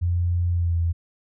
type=tone with pitch glide; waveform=sine; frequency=87.31 to 84.38 Hz; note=F2 to E2; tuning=0 to +41 cents; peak=-19 dBFS; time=0.01-0.93 s; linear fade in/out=20 ms; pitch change=-59 cents; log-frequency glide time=0.51-0.77 s; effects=none